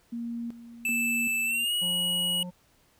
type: tone with tremolo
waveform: sine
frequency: 234.4 Hz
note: A#3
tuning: 10 cents sharp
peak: -31 dBFS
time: 0.12-1.65 s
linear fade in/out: 10 ms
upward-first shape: square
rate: 1.3 Hz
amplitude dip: 75%
type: tone with pitch glide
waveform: square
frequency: 2637 to 2909 Hz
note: E7 to F#7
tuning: 0 to -30 cents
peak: -26 dBFS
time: 0.85-2.43 s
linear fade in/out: 2 ms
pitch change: +170 cents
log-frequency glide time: 1.45-1.74 s
type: harmonic tone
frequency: 178.9 Hz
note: F3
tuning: 42 cents sharp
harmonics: 1 / 3 / 5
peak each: -35 / -45 / -49 dBFS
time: 1.81-2.51 s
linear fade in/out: 20 ms
effects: pink hiss -64 dBFS RMS until 2.99 s